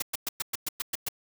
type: noise bursts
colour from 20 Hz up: white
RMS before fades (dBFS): -30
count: 9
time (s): 0-1.087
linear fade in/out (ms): 5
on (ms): 23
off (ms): 110
effects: none